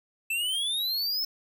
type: exponential sweep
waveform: square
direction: up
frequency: 2633 to 5320 Hz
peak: -27 dBFS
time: 0.3-1.25 s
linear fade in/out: 5 ms
effects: none